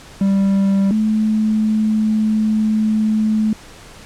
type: tone pair in turn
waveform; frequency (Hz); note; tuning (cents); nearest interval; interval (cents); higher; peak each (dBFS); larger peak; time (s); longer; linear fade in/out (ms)
triangle / sine; 196 / 216.4; G3 / A3; 0 / -29; major second; 171; second; -10 / -13; first; 0.21-0.91 / 0.91-3.53; second; 2
effects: pink hiss -40 dBFS RMS until 4.05 s + low-pass 9000 Hz 12 dB/octave